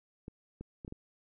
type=clicks; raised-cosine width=3 ms; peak=-30 dBFS; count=5; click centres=0.281 / 0.61 / 0.848 / 0.879 / 0.924 s; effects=none